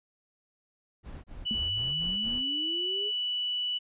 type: noise bursts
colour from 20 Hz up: brown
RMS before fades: -42 dBFS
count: 6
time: 1.03-2.425 s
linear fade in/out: 50 ms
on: 210 ms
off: 27 ms
type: tone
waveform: sine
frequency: 2960 Hz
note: F#7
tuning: in tune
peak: -28 dBFS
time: 1.45-3.79 s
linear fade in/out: 20 ms
type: tone with exponential decay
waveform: sine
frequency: 220 Hz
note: A3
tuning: in tune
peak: -28 dBFS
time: 1.51-1.64 s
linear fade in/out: 0 ms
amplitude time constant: 27 ms
type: linear sweep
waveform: sine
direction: up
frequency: 53.6 to 427.7 Hz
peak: -37 dBFS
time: 1.54-3.12 s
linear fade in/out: 50 ms
effects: resampled to 8000 Hz